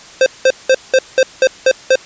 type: tone bursts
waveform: square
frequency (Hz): 523.3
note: C5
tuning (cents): 0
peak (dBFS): -7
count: 8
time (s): 0.21-1.956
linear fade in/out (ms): 2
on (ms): 52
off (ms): 190
effects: white hiss -37 dBFS RMS until 2.05 s + resampled to 16000 Hz